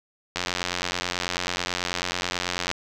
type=click train; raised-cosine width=0.2 ms; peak=-8 dBFS; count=211; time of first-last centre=0.36-2.714 s; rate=89.2 Hz; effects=none